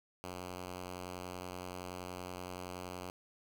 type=tone; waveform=5% pulse; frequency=90.6 Hz; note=F#2; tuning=36 cents flat; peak=-31 dBFS; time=0.24-3.1 s; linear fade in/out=0 ms; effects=none